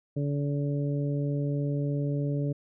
harmonic tone, 143.3 Hz, D3, 42 cents flat, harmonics 1 / 2 / 3 / 4, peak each -27 / -33 / -37 / -39 dBFS, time 0.16-2.53 s, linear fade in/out 10 ms, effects none

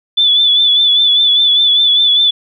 sine tone with vibrato, 3473 Hz, A7, 23 cents flat, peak -7 dBFS, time 0.17-2.31 s, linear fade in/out 10 ms, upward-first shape triangle, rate 5 Hz, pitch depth 55 cents each way, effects none

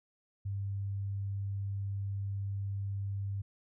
sine tone, 99.1 Hz, G2, 19 cents sharp, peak -33 dBFS, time 0.45-3.42 s, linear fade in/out 10 ms, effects none

